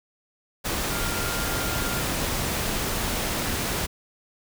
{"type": "tone in noise", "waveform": "sine", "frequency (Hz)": 1400, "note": "F6", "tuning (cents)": 4, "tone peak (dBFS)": -34, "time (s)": [0.9, 2.03], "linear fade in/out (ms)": 20, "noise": "pink", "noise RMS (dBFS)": -27, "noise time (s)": [0.64, 3.87], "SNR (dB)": -10, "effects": []}